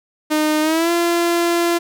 sawtooth tone with pitch glide, 306.7 to 342.3 Hz, D#4 to F4, -25 to -35 cents, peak -11 dBFS, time 0.3-1.79 s, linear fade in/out 20 ms, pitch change +190 cents, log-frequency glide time 0.61-0.91 s, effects none

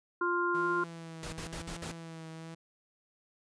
harmonic tone, 350 Hz, F4, 4 cents sharp, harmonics 1 / 3 / 4, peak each -32 / -32 / -32 dBFS, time 0.21-0.84 s, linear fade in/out 5 ms
sawtooth tone with vibrato, 164.81 Hz, E3, in tune, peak -39 dBFS, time 0.54-2.55 s, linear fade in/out 10 ms, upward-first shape triangle, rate 1 Hz, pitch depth 45 cents each way
pink noise bursts, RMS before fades -41 dBFS, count 5, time 1.23-1.915 s, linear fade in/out 0 ms, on 93 ms, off 55 ms
effects resampled to 22050 Hz

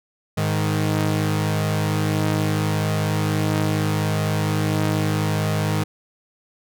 sawtooth tone pair together, 104.26 / 156 Hz, G#2 / D#3, +7 / +5 cents, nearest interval perfect fifth, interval 698 cents, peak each -18 dBFS, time 0.37-5.84 s, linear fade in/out 10 ms, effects none

